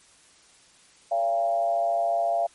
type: tone with frequency modulation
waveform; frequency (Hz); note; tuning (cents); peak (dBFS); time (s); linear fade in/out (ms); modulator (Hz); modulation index
sine; 684; F5; -36; -21; 1.11-2.47; 10; 114; 0.71
effects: white hiss -56 dBFS RMS until 2.54 s + MP3 48 kbps